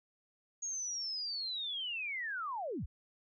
sine linear sweep, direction down, 6645 to 30.87 Hz, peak -36 dBFS, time 0.62-2.86 s, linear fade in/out 10 ms, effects none

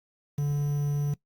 triangle tone with quantisation, 144.7 Hz, D3, 25 cents flat, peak -22 dBFS, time 0.38-1.14 s, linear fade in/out 5 ms, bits 8, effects noise-tail reverb RT60 0.1 s tail -20 dB re dry + Opus 48 kbps

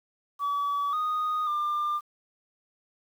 sine tone with pitch steps, 1143 / 1239 / 1196 Hz, D6 / D#6 / D6, -47 / -8 / +31 cents, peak -23 dBFS, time 0.39-2.01 s, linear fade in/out 50 ms, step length 540 ms, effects tanh soft clip ceiling -24 dBFS + 9-bit

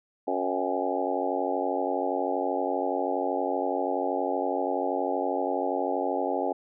harmonic tone with a mistuned harmonic, 92.5 Hz, F#2, in tune, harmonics 3 / 4 / 5 / 6 / 7 / 8 / 9, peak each -33 / -33 / -33 / -33 / -33 / -33 / -33 dBFS, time 0.27-6.53 s, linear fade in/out 10 ms, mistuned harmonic 8, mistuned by +55 cents, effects none

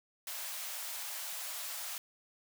white high-pass noise, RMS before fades -41 dBFS, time 0.27-1.98 s, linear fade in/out 2 ms, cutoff 580 Hz, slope 48 dB/octave, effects none

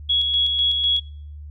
sine tone with tremolo, 3342 Hz, G#7, 10 cents sharp, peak -16 dBFS, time 0.09-1 s, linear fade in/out 10 ms, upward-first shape square, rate 4 Hz, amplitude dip 35%, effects noise-tail reverb RT60 0.5 s tail -23 dB re dry + added 74 Hz sine -34 dBFS peak until 1.5 s

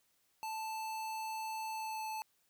square tone with pitch glide, 880 to 872.4 Hz, A5 to A5, 0 to -15 cents, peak -39 dBFS, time 0.43-2.22 s, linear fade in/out 0 ms, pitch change -15 cents, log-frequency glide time 1.72-2.08 s, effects white hiss -75 dBFS RMS until 2.49 s

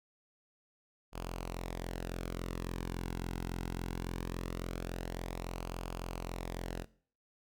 sawtooth tone with flanger, 43.59 Hz, F1, 3 cents flat, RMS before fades -40 dBFS, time 1.12-6.86 s, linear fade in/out 50 ms, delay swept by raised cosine 0.52 to 1.72 ms, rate 0.21 Hz, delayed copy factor -0.5, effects noise-tail reverb RT60 0.5 s tail -20 dB re dry

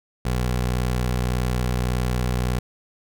20% pulse tone, 61.74 Hz, B1, in tune, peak -16 dBFS, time 0.25-2.59 s, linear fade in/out 5 ms, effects none

